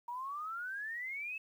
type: exponential sweep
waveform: sine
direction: up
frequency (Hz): 940 to 2637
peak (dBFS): -38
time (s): 0.08-1.38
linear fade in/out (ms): 5
effects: 11-bit